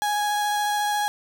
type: tone with vibrato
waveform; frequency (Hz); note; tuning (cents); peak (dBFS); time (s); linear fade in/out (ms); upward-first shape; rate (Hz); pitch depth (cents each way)
35% pulse; 830.6; G#5; 0; -20; 0.02-1.08; 0; sine; 14; 9
effects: none